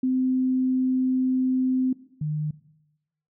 sine tone pair in turn, 257.8 / 151.86 Hz, C4 / D#3, -26 / -42 cents, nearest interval major sixth, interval 916 cents, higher first, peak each -20 / -24 dBFS, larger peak first, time 0.03-1.93 / 2.21-2.51 s, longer first, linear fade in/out 5 ms, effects noise-tail reverb RT60 0.9 s tail -18 dB re dry

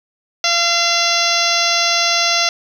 harmonic tone, 685 Hz, F5, 34 cents flat, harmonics 1 / 2 / 3 / 4 / 5 / 6 / 7 / 8 / 9, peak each -22 / -22 / -22 / -22 / -22 / -22 / -22 / -22 / -22 dBFS, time 0.44-2.49 s, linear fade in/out 2 ms, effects 7-bit

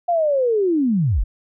sine linear sweep, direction down, 712 to 30.25 Hz, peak -15 dBFS, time 0.08-1.24 s, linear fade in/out 10 ms, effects none

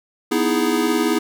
square chord, E major seventh, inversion second, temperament equal, 246.9 / 311.1 / 329.6 / 415.3 Hz, B3 / D#4 / E4 / G#4, 0 / 0 / 0 / 0 cents, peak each -23 dBFS, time 0.31-1.19 s, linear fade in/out 10 ms, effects none

